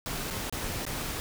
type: noise with dropouts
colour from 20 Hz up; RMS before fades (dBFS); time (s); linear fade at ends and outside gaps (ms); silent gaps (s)
pink; -34; 0.06-1.2; 0; 0.302-0.307 / 0.497-0.525 / 0.852-0.865
effects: none